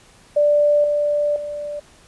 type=tone with level steps; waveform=sine; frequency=588 Hz; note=D5; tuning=2 cents sharp; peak=-12 / -16 / -25 dBFS; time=0.36-1.8 s; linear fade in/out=10 ms; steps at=0.84 / 1.36 s; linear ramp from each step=2 ms; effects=pink hiss -50 dBFS RMS until 2.07 s + resampled to 24000 Hz